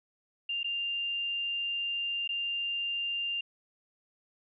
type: tone with dropouts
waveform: sine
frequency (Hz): 2794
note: F7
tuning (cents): 0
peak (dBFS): -30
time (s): 0.49-3.41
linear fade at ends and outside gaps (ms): 5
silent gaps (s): 0.632-0.643 / 2.277-2.29
effects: none